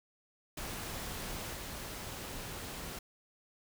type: noise with level steps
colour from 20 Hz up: pink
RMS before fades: -41 / -43 dBFS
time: 0.57-2.99 s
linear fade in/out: 5 ms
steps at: 1.53 s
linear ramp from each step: 10 ms
effects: none

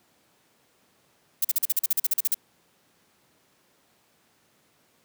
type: noise bursts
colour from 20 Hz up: violet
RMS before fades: -22 dBFS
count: 14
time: 1.42-2.344 s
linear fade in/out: 5 ms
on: 27 ms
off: 42 ms
effects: pink hiss -64 dBFS RMS until 5.04 s + high-pass 150 Hz 12 dB/octave

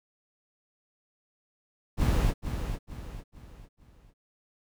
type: noise with echo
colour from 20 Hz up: brown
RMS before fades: -24 dBFS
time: 1.97-2.34 s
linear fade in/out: 50 ms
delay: 450 ms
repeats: 4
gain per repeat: -8 dB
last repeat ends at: 4.14 s
effects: none

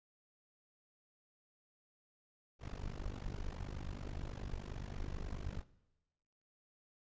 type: noise with amplitude modulation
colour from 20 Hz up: brown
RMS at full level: -39 dBFS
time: 2.59-5.64 s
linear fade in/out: 50 ms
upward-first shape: sine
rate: 49.4 Hz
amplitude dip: 95%
effects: noise-tail reverb RT60 1.0 s tail -19 dB re dry + resampled to 16000 Hz

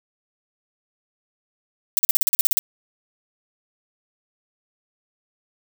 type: noise bursts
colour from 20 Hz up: violet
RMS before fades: -17 dBFS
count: 11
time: 1.97-2.59 s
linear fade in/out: 0 ms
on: 20 ms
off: 40 ms
effects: none

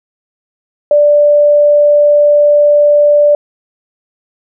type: tone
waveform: sine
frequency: 587.3 Hz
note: D5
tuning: in tune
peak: -4 dBFS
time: 0.91-3.35 s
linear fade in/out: 2 ms
effects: none

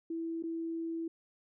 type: tone with dropouts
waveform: sine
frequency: 329.6 Hz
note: E4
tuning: in tune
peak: -34 dBFS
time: 0.1-1.08 s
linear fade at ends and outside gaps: 5 ms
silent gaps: 0.426-0.436 s
effects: none

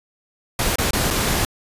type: noise with dropouts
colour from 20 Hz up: pink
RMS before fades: -20 dBFS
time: 0.59-1.45 s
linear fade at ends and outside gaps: 2 ms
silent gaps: 0.757-0.784 / 0.908-0.932 / 1.104-1.108 s
effects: resampled to 32000 Hz

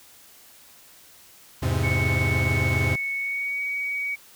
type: chord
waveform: 45% pulse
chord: E augmented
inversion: none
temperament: equal with one note detuned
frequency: 83.85 / 103.83 / 130.81 Hz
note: E2 / G#2 / B#2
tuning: +30 / 0 / 0 cents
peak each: -26 dBFS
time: 1.62-2.96 s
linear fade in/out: 10 ms
type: tone with pitch glide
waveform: sine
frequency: 2213 to 2257 Hz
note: C#7 to C#7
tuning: -3 to +31 cents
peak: -25 dBFS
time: 1.83-4.16 s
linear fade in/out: 20 ms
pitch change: +34 cents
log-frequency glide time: 3.16-3.6 s
effects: white hiss -51 dBFS RMS until 4.35 s

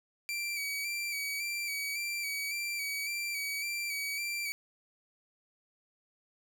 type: tone with vibrato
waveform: sawtooth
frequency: 2312 Hz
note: D7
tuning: 28 cents flat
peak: -30 dBFS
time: 0.29-4.52 s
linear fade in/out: 0 ms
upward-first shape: square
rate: 1.8 Hz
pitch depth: 32 cents each way
effects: none

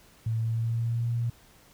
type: tone with pitch glide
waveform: sine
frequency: 112.8 to 117.93 Hz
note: A2 to A#2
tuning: +44 to +21 cents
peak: -25 dBFS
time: 0.26-1.3 s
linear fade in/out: 5 ms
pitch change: +77 cents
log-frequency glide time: 0.4-1.09 s
effects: pink hiss -57 dBFS RMS until 1.73 s

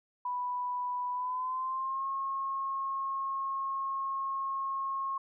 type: tone with pitch glide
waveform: sine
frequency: 987.8 to 1083.4 Hz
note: B5 to C#6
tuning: 0 to -40 cents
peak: -31 dBFS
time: 0.25-5.18 s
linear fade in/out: 5 ms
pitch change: +160 cents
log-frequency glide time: 1.12-2.07 s
effects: none

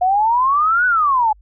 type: exponential two-way sweep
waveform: sine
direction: up then down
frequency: 712 to 1507 to 835 Hz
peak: -12 dBFS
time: 0.01-1.33 s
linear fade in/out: 10 ms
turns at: 0.86 s
effects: added 50 Hz sine -45 dBFS peak until 1.41 s

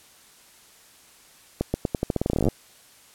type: accelerating click train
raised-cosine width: 2 ms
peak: -9 dBFS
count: 20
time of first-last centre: 1.61-2.486 s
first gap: 130 ms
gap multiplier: 0.86
effects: white hiss -53 dBFS RMS until 3.14 s + low-pass 12000 Hz 12 dB/octave

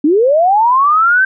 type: linear sweep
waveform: sine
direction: up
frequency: 277.2 to 1568 Hz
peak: -7 dBFS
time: 0.04-1.25 s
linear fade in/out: 5 ms
effects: none

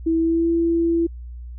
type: tone with pitch glide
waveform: sine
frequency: 326.9 to 334.7 Hz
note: E4 to E4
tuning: -14 to +26 cents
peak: -16 dBFS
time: 0.06-1.07 s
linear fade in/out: 10 ms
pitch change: +40 cents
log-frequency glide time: 0.19-0.49 s
effects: added 60 Hz sine -32 dBFS peak until 1.58 s

